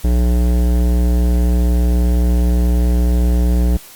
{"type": "tone with hard clipping", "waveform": "sine", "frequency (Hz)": 60.1, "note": "B1", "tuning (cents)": -46, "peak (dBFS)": -13, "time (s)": [0.04, 3.77], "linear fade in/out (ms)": 5, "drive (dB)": 16, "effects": ["white hiss -39 dBFS RMS until 3.95 s", "Opus 48 kbps"]}